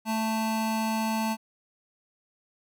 square tone pair together, 221.2 / 885 Hz, A3 / A5, +9 / +10 cents, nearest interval 2 octaves, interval 2401 cents, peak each -28 / -31 dBFS, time 0.05-1.37 s, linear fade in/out 50 ms, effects none

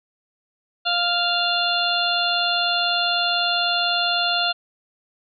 harmonic tone, 698 Hz, F5, 1 cent flat, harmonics 1 / 2 / 4 / 5 / 6, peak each -25 / -25 / -25 / -25 / -25 dBFS, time 0.85-4.53 s, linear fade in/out 20 ms, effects none

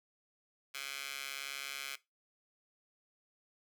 15% pulse tone with high-pass filter, 138.59 Hz, C#3, in tune, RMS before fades -43 dBFS, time 0.74-1.96 s, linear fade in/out 10 ms, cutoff 2200 Hz, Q 1.2, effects noise-tail reverb RT60 0.2 s tail -18 dB re dry

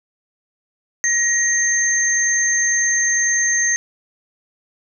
sine tone pair together, 1890 / 6321 Hz, A#6 / G8, +23 / +13 cents, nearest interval octave + major sixth, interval 2090 cents, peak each -18 / -17 dBFS, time 1.04-3.76 s, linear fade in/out 0 ms, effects none

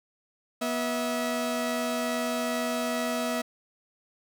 sawtooth tone pair together, 242.9 / 648.5 Hz, B3 / E5, -29 / -28 cents, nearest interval octave + perfect fourth, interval 1701 cents, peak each -26 dBFS, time 0.61-3.42 s, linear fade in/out 10 ms, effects none

